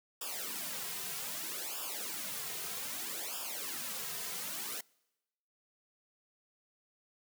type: noise with flanger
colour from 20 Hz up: white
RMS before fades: -40 dBFS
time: 0.21-4.81 s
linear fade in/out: 5 ms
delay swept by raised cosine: 0.48 to 3.58 ms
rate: 0.63 Hz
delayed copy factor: -0.9
effects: noise-tail reverb RT60 1.0 s tail -26 dB re dry + high-pass 150 Hz 12 dB/octave